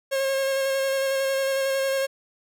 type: tone with vibrato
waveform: 45% pulse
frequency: 540 Hz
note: C#5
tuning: 45 cents flat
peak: -22 dBFS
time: 0.11-2.07 s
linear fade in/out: 20 ms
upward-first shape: square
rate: 11 Hz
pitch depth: 14 cents each way
effects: none